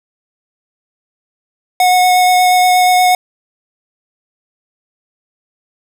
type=tone with vibrato; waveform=square; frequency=730 Hz; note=F#5; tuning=24 cents flat; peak=-8 dBFS; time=1.8-3.15 s; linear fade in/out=2 ms; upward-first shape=sine; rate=8.4 Hz; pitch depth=9 cents each way; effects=none